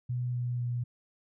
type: tone with pitch steps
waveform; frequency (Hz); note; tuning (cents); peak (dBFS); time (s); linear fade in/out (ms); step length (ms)
sine; 123.47 / 122.4 / 121.35; B2 / B2 / B2; 0 / -15 / -30; -29; 0.09-0.84; 10; 250
effects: none